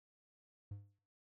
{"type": "tone with exponential decay", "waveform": "triangle", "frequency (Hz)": 101, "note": "G#2", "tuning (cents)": -48, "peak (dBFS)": -39, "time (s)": [0.71, 0.99], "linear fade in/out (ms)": 5, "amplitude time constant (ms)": 59, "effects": ["noise-tail reverb RT60 0.4 s tail -22 dB re dry"]}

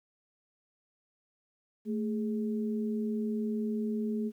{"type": "tone pair together", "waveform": "sine", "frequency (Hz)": [220, 415.3], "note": ["A3", "G#4"], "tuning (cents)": [0, 0], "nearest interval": "major seventh", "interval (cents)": 1100, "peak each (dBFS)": [-30, -37], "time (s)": [1.85, 4.32], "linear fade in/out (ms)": 50, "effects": ["11-bit"]}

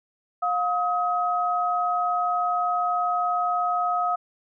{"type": "tone pair together", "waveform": "sine", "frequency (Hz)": [712, 1268.6], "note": ["F5", "D#6"], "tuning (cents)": [33, 33], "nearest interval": "minor seventh", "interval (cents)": 1000, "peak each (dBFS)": [-24, -24], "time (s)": [0.42, 4.16], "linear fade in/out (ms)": 10, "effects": []}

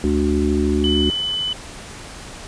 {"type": "harmonic tone", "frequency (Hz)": 73.42, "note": "D2", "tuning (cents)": 0, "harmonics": [1, 3, 4, 5], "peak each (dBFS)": [-21, -21, -21, -21], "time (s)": [0.04, 1.1], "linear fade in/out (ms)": 0}
{"type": "tone", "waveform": "sine", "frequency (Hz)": 3000, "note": "F#7", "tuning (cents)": 23, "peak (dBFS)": -20, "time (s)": [0.84, 1.53], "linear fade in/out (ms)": 2}
{"effects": ["pink hiss -36 dBFS RMS until 2.47 s", "resampled to 22050 Hz"]}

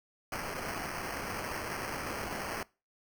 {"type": "noise with sample-and-hold", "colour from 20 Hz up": "violet", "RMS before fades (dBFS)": -38, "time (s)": [0.32, 2.63], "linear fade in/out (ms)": 2, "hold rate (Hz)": 3675, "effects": ["noise-tail reverb RT60 0.3 s tail -23 dB re dry"]}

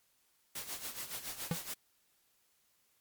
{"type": "noise with tremolo", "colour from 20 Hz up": "white", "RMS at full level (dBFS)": -40, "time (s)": [0.55, 1.74], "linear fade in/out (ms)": 5, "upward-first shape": "sine", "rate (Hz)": 7.1, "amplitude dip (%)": 70}
{"type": "tone with exponential decay", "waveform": "square", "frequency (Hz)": 166.5, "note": "E3", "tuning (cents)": 18, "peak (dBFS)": -28, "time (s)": [1.51, 1.6], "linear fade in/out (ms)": 2, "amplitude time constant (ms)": 18}
{"effects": ["white hiss -73 dBFS RMS until 3 s", "MP3 96 kbps"]}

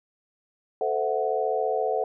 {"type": "chord", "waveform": "sine", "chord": "F# half-diminished seventh", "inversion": "first", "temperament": "equal with one note detuned", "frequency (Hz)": [440, 514.6, 659.3, 740], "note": ["A4", "C5", "E5", "F#5"], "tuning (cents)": [0, -29, 0, 0], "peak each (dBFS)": [-27, -29, -30, -28], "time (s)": [0.81, 2.04], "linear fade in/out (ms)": 2, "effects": []}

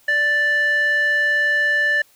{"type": "tone with band-pass filter", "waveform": "square", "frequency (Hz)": 587.3, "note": "D5", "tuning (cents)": 0, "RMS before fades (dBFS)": -18, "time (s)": [0.08, 2.02], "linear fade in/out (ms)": 5, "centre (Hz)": 1800, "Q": 5, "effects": ["white hiss -55 dBFS RMS until 2.15 s"]}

